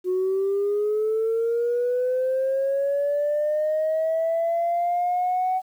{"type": "linear sweep", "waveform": "sine", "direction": "up", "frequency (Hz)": [362.9, 751], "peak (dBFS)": -19, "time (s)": [0.04, 5.62], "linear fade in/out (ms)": 50, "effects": ["tanh soft clip ceiling -17 dBFS", "9-bit"]}